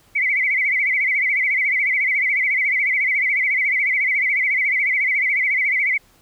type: tone with vibrato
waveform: sine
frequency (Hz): 2143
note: C7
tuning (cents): +41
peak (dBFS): -16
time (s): 0.15-5.98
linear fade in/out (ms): 10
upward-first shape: sine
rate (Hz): 14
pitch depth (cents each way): 130
effects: pink hiss -55 dBFS RMS until 6.21 s